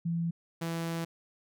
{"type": "tone pair in turn", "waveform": ["sine", "sawtooth"], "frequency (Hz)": [168.1, 166.17], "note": ["E3", "E3"], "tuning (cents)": [34, 14], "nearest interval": "unison", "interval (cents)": 20, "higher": "first", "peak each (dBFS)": -28, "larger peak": "neither", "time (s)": [[0.05, 0.31], [0.61, 1.05]], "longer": "second", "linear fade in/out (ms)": 10, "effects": []}